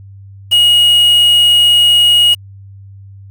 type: tone with quantisation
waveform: triangle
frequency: 2891 Hz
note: F#7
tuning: 41 cents flat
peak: -4 dBFS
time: 0.51-2.35 s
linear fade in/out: 20 ms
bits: 4
effects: added 98 Hz sine -32 dBFS peak until 3.3 s